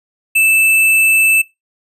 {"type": "tone with sample-and-hold", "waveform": "sine", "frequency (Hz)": 2637, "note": "E7", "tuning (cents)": 0, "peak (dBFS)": -8, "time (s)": [0.35, 1.42], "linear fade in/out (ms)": 10, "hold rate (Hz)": 11025, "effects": ["noise-tail reverb RT60 0.2 s tail -20 dB re dry", "resampled to 32000 Hz"]}